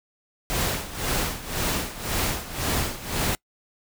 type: noise with tremolo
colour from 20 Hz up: pink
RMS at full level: -24 dBFS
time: 0.5-3.35 s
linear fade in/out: 0 ms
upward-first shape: sine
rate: 1.9 Hz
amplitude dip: 80%
effects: noise-tail reverb RT60 0.1 s tail -25 dB re dry